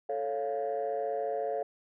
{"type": "chord", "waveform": "sine", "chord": "A augmented", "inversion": "none", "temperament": "equal", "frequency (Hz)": [440, 554.4, 698.5], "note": ["A4", "C#5", "E#5"], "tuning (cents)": [0, 0, 0], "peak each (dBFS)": -33, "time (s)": [0.09, 1.63], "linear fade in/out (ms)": 5, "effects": ["tanh soft clip ceiling -24 dBFS"]}